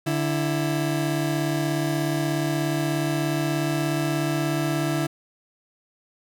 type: tone pair together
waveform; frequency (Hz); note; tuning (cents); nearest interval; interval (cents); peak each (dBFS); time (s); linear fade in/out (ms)
30% pulse; 146.83 / 330.4; D3 / E4; 0 / +4; octave + major second; 1404; -22 / -23; 0.06-5.07; 10
effects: none